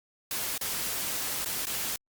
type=noise with dropouts; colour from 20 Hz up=white; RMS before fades=-32 dBFS; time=0.31-1.96 s; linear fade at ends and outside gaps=2 ms; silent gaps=0.579-0.611 / 1.447-1.458 / 1.655-1.668 s; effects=Opus 48 kbps